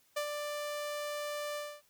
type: tone with ADSR envelope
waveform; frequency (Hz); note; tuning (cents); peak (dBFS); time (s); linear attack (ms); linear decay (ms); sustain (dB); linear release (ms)
sawtooth; 590; D5; +8; -27; 0.16-1.82; 11; 82; -5; 260
effects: white hiss -69 dBFS RMS until 1.89 s